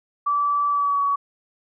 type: tone with pitch glide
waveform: sine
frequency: 1157 to 1129.9 Hz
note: D6 to C#6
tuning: -26 to +33 cents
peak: -18 dBFS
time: 0.26-1.16 s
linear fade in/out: 10 ms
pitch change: -41 cents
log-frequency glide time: 0.69-1.01 s
effects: none